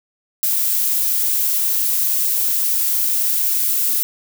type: noise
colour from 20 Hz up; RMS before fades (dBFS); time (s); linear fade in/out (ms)
violet; -18; 0.43-4.03; 0
effects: none

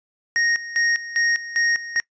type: tone with tremolo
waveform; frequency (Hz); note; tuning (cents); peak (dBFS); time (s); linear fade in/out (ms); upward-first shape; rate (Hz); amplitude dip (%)
square; 1864.7; A#6; 0; -18; 0.36-2; 0; square; 2.5; 80
effects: noise-tail reverb RT60 0.1 s tail -23 dB re dry + resampled to 16000 Hz

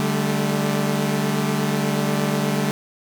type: chord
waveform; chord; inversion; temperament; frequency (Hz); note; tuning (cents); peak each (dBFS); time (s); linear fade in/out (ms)
sawtooth; D suspended fourth; none; equal with one note detuned; 146.83 / 196 / 216.1; D3 / G3 / A3; 0 / 0 / -31; -20; 0-2.71; 0
effects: 7-bit

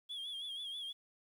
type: tone with vibrato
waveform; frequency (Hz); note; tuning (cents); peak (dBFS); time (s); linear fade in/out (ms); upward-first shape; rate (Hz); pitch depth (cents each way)
sine; 3322; G#7; 0; -38; 0.09-0.93; 20; sine; 6.2; 74
effects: tanh soft clip ceiling -39 dBFS + 11-bit

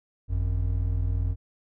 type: tone pair together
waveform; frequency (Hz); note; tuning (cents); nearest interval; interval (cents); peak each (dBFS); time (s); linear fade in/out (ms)
triangle; 51.3 / 91.4; G#1 / F#2; -21 / -21; minor seventh; 1000; -24 / -24; 0.28-1.36; 50
effects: none

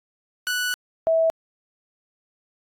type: tone pair in turn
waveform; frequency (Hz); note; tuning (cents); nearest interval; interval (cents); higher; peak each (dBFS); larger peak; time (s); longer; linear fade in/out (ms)
sawtooth / sine; 1480 / 651.5; F#6 / E5; 0 / -20; octave + major second; 1420; first; -19 / -16; second; 0.47-0.74 / 1.07-1.3; first; 0
effects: AAC 64 kbps

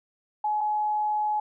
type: tone pair in turn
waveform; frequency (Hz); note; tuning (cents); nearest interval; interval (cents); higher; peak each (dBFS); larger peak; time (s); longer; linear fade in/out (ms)
sine; 846 / 846; G#5 / G#5; +32 / +32; unison; 0; neither; -23; neither; 0.44-0.61 / 0.61-1.4; second; 5
effects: none

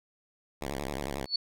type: tone with vibrato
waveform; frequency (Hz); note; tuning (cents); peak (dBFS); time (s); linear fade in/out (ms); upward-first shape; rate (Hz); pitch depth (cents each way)
5% pulse; 69.3; C#2; 0; -22; 0.61-1.26; 10; square; 11; 130
type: tone with exponential growth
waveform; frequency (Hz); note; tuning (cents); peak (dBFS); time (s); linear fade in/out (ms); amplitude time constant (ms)
sine; 4435; C#8; 0; -21; 1.24-1.36; 5; 24
effects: none

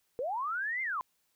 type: linear two-way sweep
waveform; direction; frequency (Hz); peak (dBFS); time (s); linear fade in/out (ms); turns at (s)
sine; up then down; 459.3 to 2129 to 974; -31; 0.19-1.01; 0; 0.82
effects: white hiss -75 dBFS RMS until 1.35 s

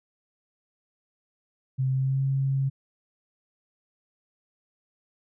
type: tone with pitch glide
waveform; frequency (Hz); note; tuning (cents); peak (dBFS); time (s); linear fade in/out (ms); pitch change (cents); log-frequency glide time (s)
sine; 131.5 to 135.59; C3 to C#3; +9 to -38; -22; 1.78-2.7; 20; +53; 1.91-2.23
effects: none

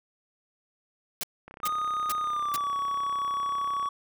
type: noise bursts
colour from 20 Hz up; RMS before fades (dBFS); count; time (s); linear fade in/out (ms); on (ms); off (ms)
white; -32; 4; 1.21-2.562; 0; 23; 420
type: click train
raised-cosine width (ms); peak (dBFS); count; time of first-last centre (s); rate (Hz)
0.5; -29; 79; 1.48-3.858; 32.8
type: tone with pitch glide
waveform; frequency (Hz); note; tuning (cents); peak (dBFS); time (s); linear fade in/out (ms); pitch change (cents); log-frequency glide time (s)
triangle; 1234 to 1125.1; D#6 to C#6; -15 to +25; -25; 1.63-3.89; 5; -160; 2.2-2.75
effects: none

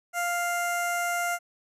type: tone with notch filter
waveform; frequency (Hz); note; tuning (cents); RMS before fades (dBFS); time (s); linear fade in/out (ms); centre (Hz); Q
15% pulse; 698.5; F5; 0; -28; 0.13-1.39; 50; 3400; 1.1
effects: resampled to 32000 Hz

